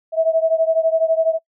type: beating tone pair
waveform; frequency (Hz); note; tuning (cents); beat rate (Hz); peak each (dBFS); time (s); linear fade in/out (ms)
sine; 645 / 657; E5 / E5; -38 / -6; 12; -16 / -18; 0.12-1.39; 50
effects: noise-tail reverb RT60 0.1 s tail -26 dB re dry